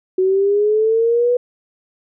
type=linear sweep; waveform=sine; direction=up; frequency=370 to 493.9 Hz; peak=-12 dBFS; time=0.18-1.37 s; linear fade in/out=5 ms; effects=none